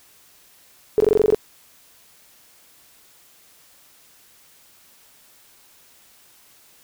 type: tone bursts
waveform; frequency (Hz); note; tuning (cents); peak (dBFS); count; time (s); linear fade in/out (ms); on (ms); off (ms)
sine; 427.6; A4; -49; -11; 9; 0.98-1.346; 0; 22; 21
effects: white hiss -53 dBFS RMS until 6.83 s